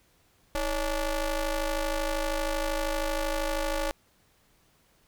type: ring-modulated tone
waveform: sawtooth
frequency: 293.4 Hz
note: D4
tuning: 2 cents flat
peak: -20 dBFS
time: 0.55-3.91 s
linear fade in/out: 0 ms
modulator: 267 Hz
effects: pink hiss -65 dBFS RMS until 5.07 s